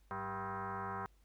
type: tone with frequency modulation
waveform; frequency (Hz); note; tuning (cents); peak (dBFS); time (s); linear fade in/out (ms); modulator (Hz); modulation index
sine; 100.4; G2; +42; -38; 0.11-1.06; 0; 292; 4.7
effects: added 50 Hz sine -64 dBFS peak until 1.24 s + pink hiss -75 dBFS RMS until 1.24 s